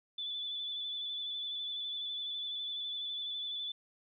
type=tone with vibrato; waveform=sine; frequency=3481 Hz; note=A7; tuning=19 cents flat; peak=-36 dBFS; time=0.18-3.72 s; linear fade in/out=5 ms; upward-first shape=square; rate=12 Hz; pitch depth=18 cents each way; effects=none